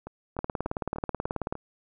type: two click trains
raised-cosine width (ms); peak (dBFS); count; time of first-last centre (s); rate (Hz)
1; -15 / -24; 22 / 6; 0.39-1.525 / 0.07-1.554; 18.5 / 3.37
effects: none